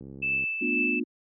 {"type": "click train", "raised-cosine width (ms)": 3, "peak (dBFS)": -29, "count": 30, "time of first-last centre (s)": [0.01, 0.438], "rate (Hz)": 67.7}
{"type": "tone with tremolo", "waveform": "sine", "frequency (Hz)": 2637, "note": "E7", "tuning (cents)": 0, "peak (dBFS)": -23, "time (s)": [0.22, 1], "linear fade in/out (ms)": 10, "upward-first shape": "triangle", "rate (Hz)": 2.1, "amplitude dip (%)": 55}
{"type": "chord", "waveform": "sine", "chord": "B half-diminished seventh", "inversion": "third", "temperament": "just", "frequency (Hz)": [222.2, 246.9, 296.3, 355.6], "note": ["A3", "B3", "D4", "F4"], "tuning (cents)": [17, 0, 15, 31], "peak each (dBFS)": [-35, -30, -32, -33], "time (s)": [0.61, 1.04], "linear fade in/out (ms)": 10}
{"effects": ["high-pass 100 Hz 12 dB/octave"]}